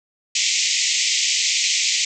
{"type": "band-pass noise", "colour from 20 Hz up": "white", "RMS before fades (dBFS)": -20, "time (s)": [0.35, 2.05], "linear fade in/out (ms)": 5, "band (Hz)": [2000, 7500], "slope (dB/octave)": 96, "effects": []}